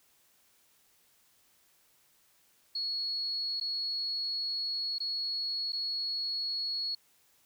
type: tone with dropouts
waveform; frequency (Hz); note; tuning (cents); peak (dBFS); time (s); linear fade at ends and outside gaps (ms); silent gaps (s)
sine; 4348; C#8; -34; -31; 2.75-6.95; 5; 3.6-3.61 / 4.984-5.002 / 5.722-5.73
effects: white hiss -67 dBFS RMS until 7.45 s